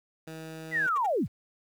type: tone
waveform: 15% pulse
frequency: 160 Hz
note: D#3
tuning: 49 cents sharp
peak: -33 dBFS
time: 0.27-0.87 s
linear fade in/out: 5 ms
type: linear sweep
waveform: sine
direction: down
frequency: 2037 to 52.2 Hz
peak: -24 dBFS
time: 0.71-1.28 s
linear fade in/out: 50 ms
type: tone bursts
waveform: 10% pulse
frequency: 466.2 Hz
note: A#4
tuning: in tune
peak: -34 dBFS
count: 3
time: 0.87-1.065 s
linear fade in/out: 5 ms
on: 23 ms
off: 63 ms
effects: 10-bit